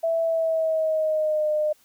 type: tone with pitch glide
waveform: sine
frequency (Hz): 659.3 to 608.1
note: E5 to D#5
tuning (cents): 0 to -40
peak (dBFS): -20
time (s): 0.03-1.73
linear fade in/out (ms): 10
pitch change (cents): -140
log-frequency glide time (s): 0.23-1.49
effects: white hiss -60 dBFS RMS until 1.84 s